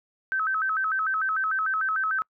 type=tone with vibrato; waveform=sine; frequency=1412 Hz; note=F6; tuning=19 cents sharp; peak=-23 dBFS; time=0.32-2.22 s; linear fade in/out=0 ms; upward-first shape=square; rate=6.7 Hz; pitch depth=160 cents each way; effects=noise-tail reverb RT60 0.1 s tail -26 dB re dry